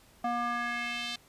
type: tone with band-pass filter sweep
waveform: square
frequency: 238.6 Hz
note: A#3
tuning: 41 cents sharp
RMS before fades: -33 dBFS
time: 0.24-1.16 s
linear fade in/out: 5 ms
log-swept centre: 840 to 3800 Hz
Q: 2.2
effects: pink hiss -60 dBFS RMS until 1.28 s + resampled to 32000 Hz